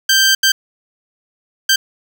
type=tone bursts at uneven times; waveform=15% pulse; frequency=1568 Hz; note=G6; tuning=in tune; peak=-3 dBFS; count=3; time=0.09-0.35 / 0.43-0.52 / 1.69-1.76 s; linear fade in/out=5 ms; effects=none